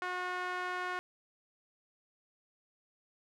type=tone with band-pass filter; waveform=sawtooth; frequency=362.5 Hz; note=F#4; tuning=35 cents flat; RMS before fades=-37 dBFS; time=0.02-0.99 s; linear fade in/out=0 ms; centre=1400 Hz; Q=1.7; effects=none